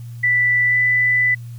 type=tone with pitch glide; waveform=sine; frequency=1975.5 to 1991.5 Hz; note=B6 to B6; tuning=0 to +14 cents; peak=-13 dBFS; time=0.23-1.35 s; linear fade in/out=10 ms; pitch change=+14 cents; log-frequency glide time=0.66-0.77 s; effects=added 118 Hz sine -30 dBFS peak until 1.58 s + white hiss -53 dBFS RMS until 1.58 s